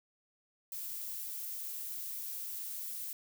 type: noise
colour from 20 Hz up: violet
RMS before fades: -41 dBFS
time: 0.72-3.13 s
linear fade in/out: 2 ms
effects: none